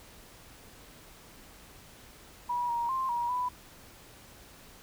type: tone with pitch steps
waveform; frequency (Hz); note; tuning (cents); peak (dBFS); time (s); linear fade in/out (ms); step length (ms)
sine; 969 / 943 / 1051 / 953 / 993; B5 / A#5 / C6 / A#5 / B5; -33 / +20 / +7 / +38 / +9; -28; 2.49-3.49; 10; 200
effects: pink hiss -53 dBFS RMS until 4.82 s